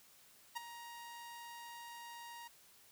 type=tone with ADSR envelope; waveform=sawtooth; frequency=941 Hz; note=A#5; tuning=16 cents sharp; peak=-33 dBFS; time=0.55-2.48 s; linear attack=20 ms; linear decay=12 ms; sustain=-12 dB; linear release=9 ms; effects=white hiss -64 dBFS RMS until 2.91 s